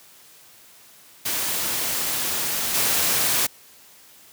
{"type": "noise with level steps", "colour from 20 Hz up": "white", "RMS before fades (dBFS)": [-25, -21], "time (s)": [1.25, 3.47], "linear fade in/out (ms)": 10, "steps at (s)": 2.74, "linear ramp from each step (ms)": 2, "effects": ["white hiss -50 dBFS RMS until 4.32 s", "high-pass 80 Hz 12 dB/octave"]}